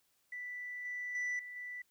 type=tone with level steps; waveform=sine; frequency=1975.5 Hz; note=B6; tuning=in tune; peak=-40 / -37 / -31 / -44 / -41 dBFS; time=0.32-1.82 s; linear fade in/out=5 ms; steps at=0.85 / 1.15 / 1.39 / 1.56 s; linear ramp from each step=2 ms; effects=tanh soft clip ceiling -33 dBFS + white hiss -75 dBFS RMS until 1.9 s